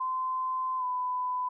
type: tone with pitch glide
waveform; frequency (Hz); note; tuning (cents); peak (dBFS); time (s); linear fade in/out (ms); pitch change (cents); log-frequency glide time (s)
sine; 1031 to 1001.1; C6 to B5; -26 to +23; -28; 0-1.49; 10; -51; 0.78-0.84
effects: none